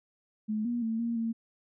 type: tone with pitch steps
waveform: sine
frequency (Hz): 214.8 / 239.2 / 224.5 / 233.3 / 227.6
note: A3 / A#3 / A3 / A#3 / A#3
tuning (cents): -41 / +45 / +35 / +2 / -41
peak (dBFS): -28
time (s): 0.48-1.33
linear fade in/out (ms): 20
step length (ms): 170
effects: none